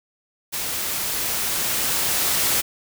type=noise with level ramp; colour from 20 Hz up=white; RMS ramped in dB=-27 to -20 dBFS; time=0.52-2.62 s; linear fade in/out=20 ms; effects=none